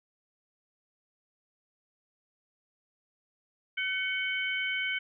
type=tone cluster; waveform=sine; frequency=1518 / 2228 / 3059 Hz; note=F#6 / C#7 / G7; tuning=+44 / +8 / -43 cents; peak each=-34 / -31 / -36 dBFS; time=3.77-4.99 s; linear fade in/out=10 ms; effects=none